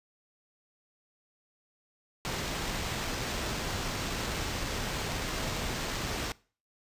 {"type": "noise with sample-and-hold", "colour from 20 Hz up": "pink", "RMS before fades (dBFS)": -34, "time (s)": [2.25, 6.32], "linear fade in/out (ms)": 0, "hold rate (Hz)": 11025, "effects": ["noise-tail reverb RT60 0.4 s tail -22 dB re dry", "resampled to 32000 Hz"]}